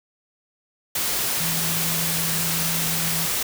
sine tone in noise, 164.81 Hz, E3, in tune, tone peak -29 dBFS, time 1.4-3.26 s, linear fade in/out 5 ms, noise white, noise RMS -24 dBFS, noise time 0.95-3.43 s, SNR -8 dB, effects none

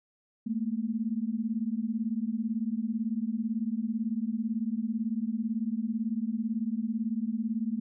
sine beating tone pair, 214.9 / 232.9 Hz, A3 / A#3, -41 / -1 cents, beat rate 18 Hz, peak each -31 dBFS, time 0.46-7.8 s, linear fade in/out 10 ms, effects none

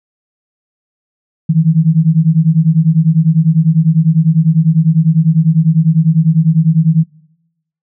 sine beating tone pair, 155.56 / 165.56 Hz, D#3 / E3, 0 / +8 cents, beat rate 10 Hz, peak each -10 dBFS, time 1.49-7.04 s, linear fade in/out 10 ms, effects noise-tail reverb RT60 0.8 s tail -23 dB re dry

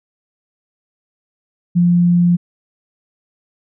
sine tone, 174.61 Hz, F3, in tune, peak -9 dBFS, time 1.75-2.37 s, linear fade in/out 20 ms, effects none

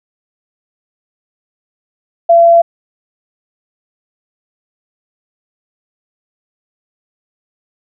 sine tone, 678 Hz, E5, 49 cents sharp, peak -3 dBFS, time 2.29-2.62 s, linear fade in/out 10 ms, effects none

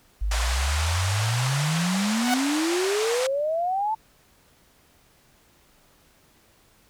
sine exponential sweep, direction up, 49 to 895 Hz, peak -22 dBFS, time 0.21-3.95 s, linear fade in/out 10 ms
pink band-pass noise, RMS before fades -30 dBFS, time 0.31-3.27 s, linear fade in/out 5 ms, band 660 to 9200 Hz, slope 24 dB/octave
sawtooth tone with exponential growth, 740 Hz, F#5, in tune, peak -14 dBFS, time 2.13-2.34 s, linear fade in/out 2 ms, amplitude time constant 45 ms
effects pink hiss -59 dBFS RMS until 6.89 s

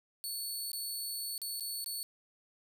15% pulse tone with dropouts, 4435 Hz, C#8, in tune, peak -30 dBFS, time 0.24-2.03 s, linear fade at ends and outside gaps 0 ms, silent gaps 0.717-0.732 / 1.379-1.417 / 1.598-1.607 / 1.843-1.861 s, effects none

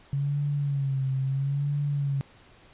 sine tone with vibrato, 138.59 Hz, C#3, in tune, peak -24 dBFS, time 0.13-2.21 s, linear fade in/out 0 ms, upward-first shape sine, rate 0.75 Hz, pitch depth 73 cents each way, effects pink hiss -55 dBFS RMS until 2.73 s + resampled to 8000 Hz

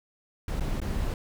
brown noise with dropouts, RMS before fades -29 dBFS, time 0.48-1.14 s, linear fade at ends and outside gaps 2 ms, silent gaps 0.598-0.606 / 0.802-0.816 s, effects none

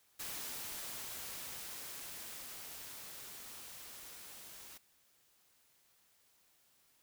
white noise with level ramp, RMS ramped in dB -43 to -53 dBFS, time 0.19-4.78 s, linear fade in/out 10 ms, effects white hiss -71 dBFS RMS until 7.02 s

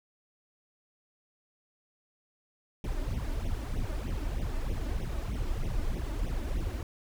brown noise with flanger, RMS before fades -32 dBFS, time 2.84-6.83 s, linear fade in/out 2 ms, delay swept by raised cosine 0.32 to 3.42 ms, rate 3.2 Hz, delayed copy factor +1, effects none

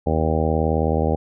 harmonic tone, 79.1 Hz, D#2, 29 cents sharp, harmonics 1 / 2 / 3 / 4 / 5 / 6 / 7 / 8 / 9 / 10, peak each -22 / -25 / -26 / -29 / -28 / -25 / -27 / -31 / -33 / -28 dBFS, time 0.06-1.16 s, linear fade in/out 10 ms, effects none

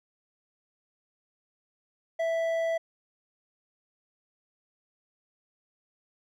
triangle tone with hard clipping, 659.3 Hz, E5, in tune, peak -27 dBFS, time 2.19-2.78 s, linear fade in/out 10 ms, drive 10 dB, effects none

